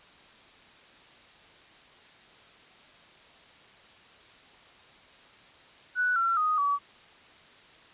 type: tone with pitch steps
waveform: sine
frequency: 1480 / 1357.2 / 1244.5 / 1141.2 Hz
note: F#6 / F6 / D#6 / C#6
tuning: 0 / -50 / 0 / +50 cents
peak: -23 dBFS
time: 5.95-6.79 s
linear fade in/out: 50 ms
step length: 210 ms
effects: white hiss -54 dBFS RMS until 7.93 s + resampled to 8000 Hz